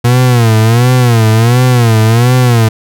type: tone with vibrato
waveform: 40% pulse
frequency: 118 Hz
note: A#2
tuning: 22 cents sharp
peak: -4 dBFS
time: 0.04-2.69 s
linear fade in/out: 10 ms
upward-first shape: sine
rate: 1.4 Hz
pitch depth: 130 cents each way
effects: none